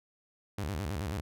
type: tone with vibrato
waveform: sawtooth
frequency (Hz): 86.5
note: F2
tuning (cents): -16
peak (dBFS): -29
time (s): 0.58-1.21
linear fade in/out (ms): 5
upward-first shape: square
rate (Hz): 9.3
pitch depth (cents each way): 270
effects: none